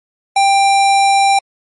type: tone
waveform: square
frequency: 790 Hz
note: G5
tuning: 13 cents sharp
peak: -9 dBFS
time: 0.36-1.39 s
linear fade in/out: 5 ms
effects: MP3 48 kbps